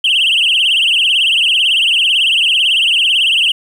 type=tone with vibrato; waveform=sine; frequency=2936 Hz; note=F#7; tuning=14 cents flat; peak=-7 dBFS; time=0.04-3.52 s; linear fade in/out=5 ms; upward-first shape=triangle; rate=18 Hz; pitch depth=200 cents each way; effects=tanh soft clip ceiling -7 dBFS + 7-bit